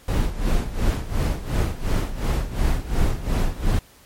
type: noise with tremolo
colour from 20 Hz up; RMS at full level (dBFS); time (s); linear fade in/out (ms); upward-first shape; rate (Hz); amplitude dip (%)
brown; -18; 0.08-3.79; 2; sine; 2.8; 80
effects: pink hiss -51 dBFS RMS until 4.05 s + MP3 64 kbps